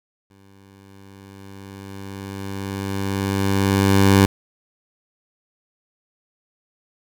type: tone with exponential growth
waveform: 15% pulse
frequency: 98 Hz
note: G2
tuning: in tune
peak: -4 dBFS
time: 0.3-4.26 s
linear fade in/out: 5 ms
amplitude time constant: 860 ms
effects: none